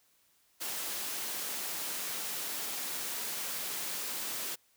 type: high-pass noise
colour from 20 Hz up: white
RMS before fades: -37 dBFS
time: 0.6-4.56 s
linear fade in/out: 20 ms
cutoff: 190 Hz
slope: 12 dB/octave
effects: white hiss -69 dBFS RMS until 4.76 s